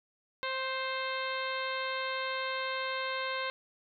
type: harmonic tone with a mistuned harmonic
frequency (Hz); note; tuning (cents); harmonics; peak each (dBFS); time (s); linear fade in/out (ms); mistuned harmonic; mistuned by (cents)
526; C5; +9; 1 / 2 / 3 / 4 / 5 / 6 / 7 / 8; -38 / -37 / -39 / -40 / -43 / -46 / -44 / -45; 0.43-3.5; 0; 3; -18
effects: none